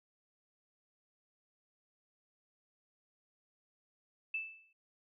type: tone with exponential decay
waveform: sine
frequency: 2637 Hz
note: E7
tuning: in tune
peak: -32 dBFS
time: 4.34-4.73 s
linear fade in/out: 5 ms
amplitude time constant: 84 ms
effects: none